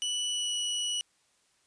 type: tone with pitch glide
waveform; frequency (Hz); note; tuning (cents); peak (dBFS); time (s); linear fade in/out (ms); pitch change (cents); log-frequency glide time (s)
sawtooth; 2960 to 2938; F#7 to F#7; 0 to -13; -26; 0.02-1.01; 0; -13; 0.28-0.53
effects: white hiss -69 dBFS RMS until 1.66 s + resampled to 22050 Hz